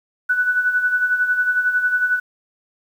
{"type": "tone with tremolo", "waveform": "sine", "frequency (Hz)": 1486, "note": "F#6", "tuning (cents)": 7, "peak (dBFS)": -13, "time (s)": [0.29, 2.2], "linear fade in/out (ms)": 10, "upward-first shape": "sine", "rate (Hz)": 11, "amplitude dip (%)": 60, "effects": ["8-bit"]}